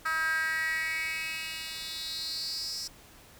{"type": "tone with high-pass filter sweep", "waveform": "10% pulse", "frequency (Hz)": 319.9, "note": "D#4", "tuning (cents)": 48, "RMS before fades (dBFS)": -33, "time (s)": [0.05, 2.88], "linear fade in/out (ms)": 10, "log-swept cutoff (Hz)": [1400, 5600], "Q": 6, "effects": ["pink hiss -54 dBFS RMS until 3.39 s"]}